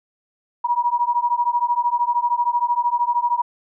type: beating tone pair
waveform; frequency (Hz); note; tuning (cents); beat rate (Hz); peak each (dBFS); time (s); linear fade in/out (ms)
sine; 954 / 967; A#5 / B5; +40 / -37; 13; -20; 0.64-3.42; 10
effects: none